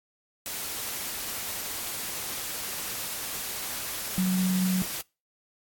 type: tone in noise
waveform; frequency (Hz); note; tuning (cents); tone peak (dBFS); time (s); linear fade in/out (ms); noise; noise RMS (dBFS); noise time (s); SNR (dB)
sine; 185; F#3; 0; -22; 4.18-4.82; 0; white; -34; 0.46-5.01; +9
effects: noise-tail reverb RT60 0.3 s tail -25 dB re dry + AAC 64 kbps